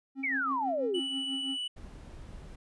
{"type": "tone with tremolo", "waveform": "triangle", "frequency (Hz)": 268.9, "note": "C4", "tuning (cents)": 47, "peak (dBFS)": -31, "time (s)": [0.15, 1.58], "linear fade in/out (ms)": 50, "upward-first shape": "triangle", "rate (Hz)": 6.1, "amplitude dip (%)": 80}
{"type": "exponential sweep", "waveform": "sine", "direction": "down", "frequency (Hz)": [2349, 329.6], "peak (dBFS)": -28, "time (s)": [0.23, 1], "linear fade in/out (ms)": 10}
{"type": "tone", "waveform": "triangle", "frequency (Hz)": 2960, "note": "F#7", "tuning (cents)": 0, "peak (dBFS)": -31, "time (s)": [0.94, 1.68], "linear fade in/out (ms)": 10}
{"type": "noise", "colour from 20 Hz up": "brown", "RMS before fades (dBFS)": -46, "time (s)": [1.76, 2.56], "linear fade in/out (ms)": 10}
{"effects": ["resampled to 24000 Hz"]}